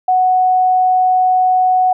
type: tone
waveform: sine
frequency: 740 Hz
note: F#5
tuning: in tune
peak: -9 dBFS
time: 0.08-1.93 s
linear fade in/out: 5 ms
effects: none